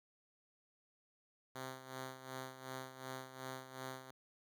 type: tone with tremolo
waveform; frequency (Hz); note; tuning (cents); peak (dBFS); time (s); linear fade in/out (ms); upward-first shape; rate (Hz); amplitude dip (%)
5% pulse; 130.81; C3; 0; -32; 1.55-4.11; 5; sine; 2.7; 70
effects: none